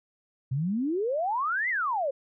sine exponential two-way sweep, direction up then down, 123.47 to 2106 to 517 Hz, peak -25 dBFS, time 0.51-2.11 s, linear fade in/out 10 ms, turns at 1.69 s, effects none

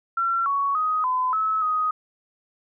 sine tone with pitch steps, 1359 / 1117 / 1254 / 1015 / 1295 / 1252 Hz, F6 / C#6 / D#6 / B5 / E6 / D#6, -48 / +13 / +13 / +47 / -31 / +10 cents, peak -20 dBFS, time 0.17-1.91 s, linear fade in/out 5 ms, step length 290 ms, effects none

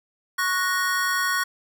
square chord, F# major, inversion second, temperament equal with one note detuned, 1108.7 / 1468.9 / 1864.7 Hz, C#6 / F#6 / A#6, 0 / -13 / 0 cents, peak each -27 / -26 / -27 dBFS, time 0.38-1.44 s, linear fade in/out 10 ms, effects none

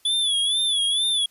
square tone with vibrato, 3430 Hz, A7, 45 cents flat, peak -20 dBFS, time 0.05-1.26 s, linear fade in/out 5 ms, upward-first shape sine, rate 2.2 Hz, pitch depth 86 cents each way, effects white hiss -60 dBFS RMS until 1.3 s + resampled to 32000 Hz

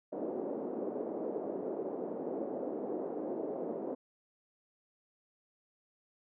white band-pass noise, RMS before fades -38 dBFS, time 0.12-3.95 s, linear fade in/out 10 ms, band 250 to 540 Hz, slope 24 dB/octave, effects none

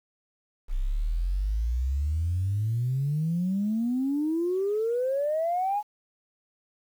sine exponential sweep, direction up, 30.3 to 851 Hz, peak -23 dBFS, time 0.68-5.83 s, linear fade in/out 50 ms, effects tanh soft clip ceiling -19 dBFS + 9-bit

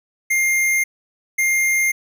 square tone pair in turn, 2114 / 2114 Hz, C7 / C7, +17 / +17 cents, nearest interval unison, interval 0 cents, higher neither, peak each -16 dBFS, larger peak neither, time 0.3-0.84 / 1.38-1.92 s, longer neither, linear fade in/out 10 ms, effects none

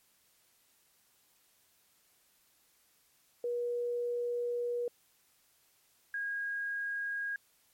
sine tone pair in turn, 481.4 / 1634.7 Hz, B4 / G#6, -44 / -28 cents, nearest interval octave + major sixth, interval 2116 cents, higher second, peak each -31 / -33 dBFS, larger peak first, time 3.44-4.88 / 6.14-7.36 s, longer first, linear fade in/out 2 ms, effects white hiss -69 dBFS RMS until 7.73 s + MP3 64 kbps

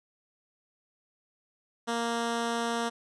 10% pulse tone, 233.1 Hz, A#3, in tune, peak -20 dBFS, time 1.87-2.9 s, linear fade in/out 20 ms, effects resampled to 22050 Hz

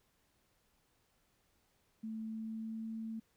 sine tone with pitch glide, 220.8 to 223.1 Hz, A3 to A3, +6 to +24 cents, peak -39 dBFS, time 2.03-3.2 s, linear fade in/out 10 ms, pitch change +18 cents, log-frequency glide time 2.29-2.88 s, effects pink hiss -75 dBFS RMS until 3.36 s

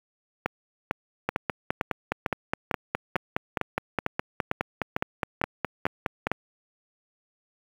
two click trains, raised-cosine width 0.5 ms, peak -9 / -9 dBFS, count 25 / 14, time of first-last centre 1.29-6.269 / 0.46-6.316 s, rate 4.82 / 2.22 Hz, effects high-pass 80 Hz 12 dB/octave + 7-bit

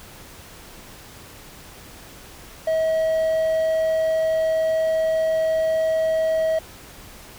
triangle tone, 641 Hz, E5, 49 cents flat, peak -16 dBFS, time 2.67-6.59 s, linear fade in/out 5 ms, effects pink hiss -43 dBFS RMS until 7.38 s

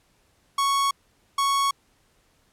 45% pulse tone pair in turn, 1108.7 / 1108.7 Hz, C#6 / C#6, 0 / 0 cents, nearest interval unison, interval 0 cents, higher neither, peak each -20 dBFS, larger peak neither, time 0.58-0.91 / 1.38-1.71 s, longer neither, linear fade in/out 5 ms, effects pink hiss -64 dBFS RMS until 2.52 s + low-pass 12000 Hz 12 dB/octave

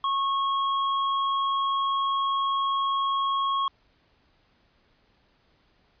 sine tone with tanh clipping, 1095 Hz, C#6, 22 cents flat, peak -25 dBFS, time 0.04-3.68 s, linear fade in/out 2 ms, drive 15 dB, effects pink hiss -65 dBFS RMS until 6 s + resampled to 11025 Hz

